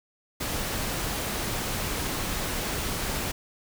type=noise; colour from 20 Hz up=pink; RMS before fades=-30 dBFS; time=0.4-3.32 s; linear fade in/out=10 ms; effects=none